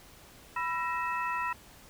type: tone cluster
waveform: sine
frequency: 987 / 1339 / 1882 / 2616 Hz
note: B5 / E6 / A#6 / E7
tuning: -1 / +27 / +16 / -14 cents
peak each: -32 / -36 / -37 / -39 dBFS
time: 0.56-1.53 s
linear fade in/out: 5 ms
effects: pink hiss -54 dBFS RMS until 1.89 s